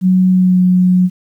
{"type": "tone with pitch glide", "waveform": "sine", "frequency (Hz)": [185, 182.24], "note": ["F#3", "F#3"], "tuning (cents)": [0, -26], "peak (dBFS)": -7, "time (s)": [0.01, 1.1], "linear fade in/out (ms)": 50, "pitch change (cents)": -26, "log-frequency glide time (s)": [0.3, 0.6], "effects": ["8-bit"]}